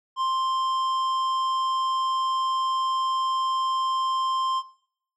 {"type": "tone with tanh clipping", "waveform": "sine", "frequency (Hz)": 1050, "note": "C6", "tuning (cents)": 6, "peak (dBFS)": -24, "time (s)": [0.16, 4.63], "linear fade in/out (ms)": 50, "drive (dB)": 10, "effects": ["noise-tail reverb RT60 0.6 s tail -17 dB re dry"]}